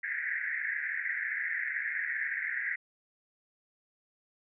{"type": "band-pass noise", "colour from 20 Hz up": "white", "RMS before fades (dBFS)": -34, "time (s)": [0.03, 2.76], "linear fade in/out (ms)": 10, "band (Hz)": [1600, 2100], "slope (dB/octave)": 96, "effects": []}